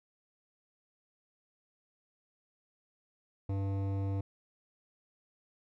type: tone with hard clipping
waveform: triangle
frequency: 98 Hz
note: G2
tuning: in tune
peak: -33 dBFS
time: 3.49-4.21 s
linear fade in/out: 5 ms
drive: 18 dB
effects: none